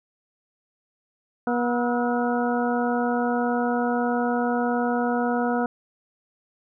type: harmonic tone with a mistuned harmonic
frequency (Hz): 241.6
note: B3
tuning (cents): -38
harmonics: 1 / 2 / 3 / 4 / 5 / 6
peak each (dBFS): -24 / -27 / -27 / -33 / -34 / -33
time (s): 1.47-5.66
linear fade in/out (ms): 2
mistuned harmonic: 5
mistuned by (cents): +110
effects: none